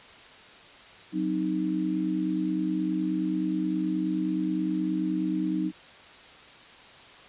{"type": "chord", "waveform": "sine", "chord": "C diminished", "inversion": "second", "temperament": "equal", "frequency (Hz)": [185, 261.6, 311.1], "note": ["Gb3", "C4", "Eb4"], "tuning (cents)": [0, 0, 0], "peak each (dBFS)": [-30, -33, -27], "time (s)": [1.12, 5.72], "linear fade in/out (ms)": 50, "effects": ["white hiss -49 dBFS RMS until 7.28 s", "resampled to 8000 Hz"]}